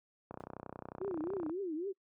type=click train; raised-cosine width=1 ms; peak=-29 dBFS; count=38; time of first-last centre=0.31-1.496 s; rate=31.2 Hz
type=noise with exponential decay; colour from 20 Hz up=brown; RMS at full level=-48 dBFS; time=0.4-0.48 s; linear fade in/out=0 ms; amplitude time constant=16 ms
type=tone with vibrato; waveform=sine; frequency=349.2 Hz; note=F4; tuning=in tune; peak=-35 dBFS; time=1-1.93 s; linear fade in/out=20 ms; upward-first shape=triangle; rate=3.7 Hz; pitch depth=280 cents each way
effects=noise-tail reverb RT60 0.1 s tail -26 dB re dry + high-pass 100 Hz 12 dB/octave